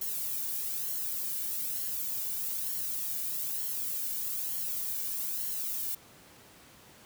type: noise with flanger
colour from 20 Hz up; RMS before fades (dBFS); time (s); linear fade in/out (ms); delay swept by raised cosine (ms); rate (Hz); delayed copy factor
violet; -34; 0.01-5.95; 5; 0.81 to 1.56; 1.1; -0.8
effects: pink hiss -55 dBFS RMS until 7.05 s + high-pass 80 Hz 12 dB/octave